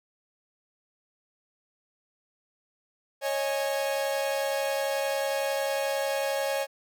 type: chord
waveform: 45% pulse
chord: C# suspended second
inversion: none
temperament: equal with one note detuned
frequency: 551.2 / 622.3 / 830.6 Hz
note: C#5 / D#5 / G#5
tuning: -10 / 0 / 0 cents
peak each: -28 / -34 / -34 dBFS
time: 3.21-6.67 s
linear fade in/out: 50 ms
effects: none